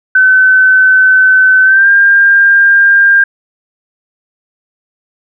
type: tone with pitch glide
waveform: sine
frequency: 1521 to 1600.3 Hz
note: F#6 to G6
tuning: +47 to +35 cents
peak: -3 dBFS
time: 0.15-3.24 s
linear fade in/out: 5 ms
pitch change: +88 cents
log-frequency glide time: 1.63-1.89 s
effects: none